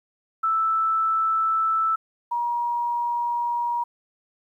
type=tone pair in turn; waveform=sine; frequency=1318.5 / 952.6 Hz; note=E6 / A#5; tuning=0 / +37 cents; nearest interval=tritone; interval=563 cents; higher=first; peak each=-19 / -22 dBFS; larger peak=first; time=0.43-1.96 / 2.31-3.84 s; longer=neither; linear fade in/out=10 ms; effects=10-bit